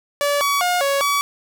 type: tone with pitch steps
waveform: sawtooth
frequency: 575 / 1133 / 715 / 557 / 1139 Hz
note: D5 / C#6 / F5 / C#5 / C#6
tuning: -37 / +37 / +41 / +8 / +47 cents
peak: -13 dBFS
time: 0.21-1.21 s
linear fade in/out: 0 ms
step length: 200 ms
effects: none